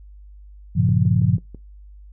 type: chord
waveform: sine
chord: G half-diminished seventh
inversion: none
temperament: equal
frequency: 98 / 116.54 / 138.59 / 174.61 Hz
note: G2 / Bb2 / Db3 / F3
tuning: 0 / 0 / 0 / 0 cents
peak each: -20 dBFS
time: 0.75-1.38 s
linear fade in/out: 20 ms
type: click train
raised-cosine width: 3 ms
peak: -25 dBFS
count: 5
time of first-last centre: 0.89-1.547 s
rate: 6.09 Hz
effects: noise-tail reverb RT60 0.2 s tail -20 dB re dry + added 50 Hz sine -40 dBFS peak until 2.12 s